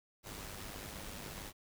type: noise with amplitude modulation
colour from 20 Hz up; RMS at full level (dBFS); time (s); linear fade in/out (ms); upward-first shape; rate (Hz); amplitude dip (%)
pink; -44; 0.23-1.53; 50; sine; 102; 50
effects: none